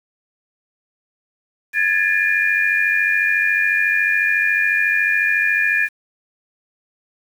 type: tone cluster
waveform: sine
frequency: 1669 / 1763 / 2416 Hz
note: G#6 / A6 / D7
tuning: +8 / +3 / +48 cents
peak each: -19 dBFS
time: 1.73-5.89 s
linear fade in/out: 50 ms
effects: 7-bit